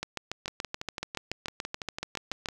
two click trains, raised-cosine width 0.2 ms, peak -17 / -15 dBFS, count 13 / 18, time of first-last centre 0.48-2.487 / 0.03-2.459 s, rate 5.98 / 7 Hz, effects 8-bit

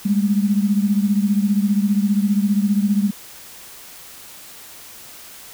sine beating tone pair, 200 / 215 Hz, G3 / A3, +35 / -40 cents, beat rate 15 Hz, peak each -16 / -20 dBFS, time 0.05-3.11 s, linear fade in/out 10 ms, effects white hiss -40 dBFS RMS until 5.53 s

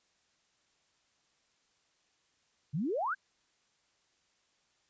sine exponential sweep, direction up, 130.81 to 1661.2 Hz, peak -30 dBFS, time 2.73-3.15 s, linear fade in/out 20 ms, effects white hiss -73 dBFS RMS until 4.89 s + resampled to 16000 Hz

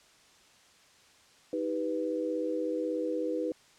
sine tone cluster, 316.3 / 392.7 / 494.2 Hz, D#4 / G4 / B4, +29 / +3 / +1 cents, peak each -33 / -37 / -32 dBFS, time 1.53-3.52 s, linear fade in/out 2 ms, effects white hiss -60 dBFS RMS until 3.78 s + low-pass 7000 Hz 12 dB/octave

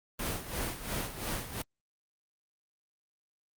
pink noise with tremolo, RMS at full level -33 dBFS, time 0.19-1.62 s, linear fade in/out 5 ms, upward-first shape sine, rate 2.9 Hz, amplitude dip 70%, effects Opus 32 kbps

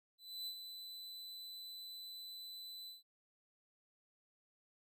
45% pulse tone with ADSR envelope, 4004 Hz, B7, 23 cents sharp, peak -40 dBFS, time 0.18-3.03 s, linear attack 290 ms, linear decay 72 ms, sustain -7 dB, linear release 150 ms, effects none

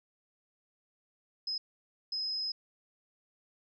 sine tone bursts at uneven times, 5090 Hz, D#8, 39 cents sharp, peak -32 dBFS, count 2, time 1.47-1.58 / 2.12-2.52 s, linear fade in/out 5 ms, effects none

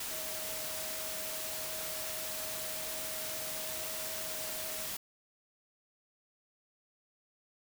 sine tone in noise, 632 Hz, D#5, 27 cents sharp, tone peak -46 dBFS, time 0.11-4.87 s, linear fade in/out 5 ms, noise white, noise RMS -39 dBFS, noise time 0-4.97 s, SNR -10 dB, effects none

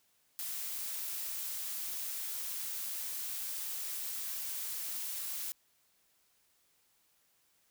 blue noise, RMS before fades -39 dBFS, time 0.39-5.52 s, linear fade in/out 0 ms, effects white hiss -72 dBFS RMS until 7.7 s

